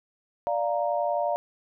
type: chord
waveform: sine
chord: Bb major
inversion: first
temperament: equal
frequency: 587.3 / 698.5 / 932.3 Hz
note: D5 / F5 / Bb5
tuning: 0 / 0 / 0 cents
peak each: -27 / -27 / -31 dBFS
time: 0.47-1.36 s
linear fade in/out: 0 ms
effects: none